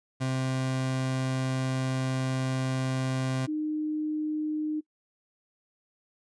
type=tone pair in turn; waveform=30% pulse / sine; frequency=130.81 / 306.2 Hz; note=C3 / D#4; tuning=0 / -28 cents; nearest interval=octave + minor third; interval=1472 cents; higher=second; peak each=-24 / -27 dBFS; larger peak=first; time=0.2-3.47 / 3.47-4.81 s; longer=first; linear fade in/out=20 ms; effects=noise-tail reverb RT60 0.1 s tail -24 dB re dry + resampled to 22050 Hz